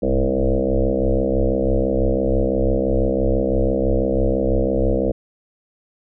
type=tone with frequency modulation; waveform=sine; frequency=265.6 Hz; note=C4; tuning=26 cents sharp; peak=-15 dBFS; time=0.02-5.12 s; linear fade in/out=10 ms; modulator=66 Hz; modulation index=4.8; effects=none